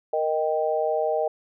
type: chord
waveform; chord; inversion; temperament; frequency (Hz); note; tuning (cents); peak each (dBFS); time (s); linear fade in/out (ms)
sine; Eb major; second; equal; 466.2 / 622.3 / 784; Bb4 / Eb5 / G5; 0 / 0 / 0; -26 / -24 / -28; 0.13-1.28; 5
effects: none